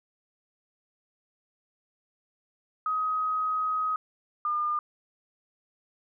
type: tone pair in turn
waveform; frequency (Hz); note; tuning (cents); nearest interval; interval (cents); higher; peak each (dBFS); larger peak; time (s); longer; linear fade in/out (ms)
sine; 1261 / 1208.4; D#6 / D6; +23 / +49; minor second; 74; first; -25; neither; 2.86-3.96 / 4.45-4.79; first; 2
effects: none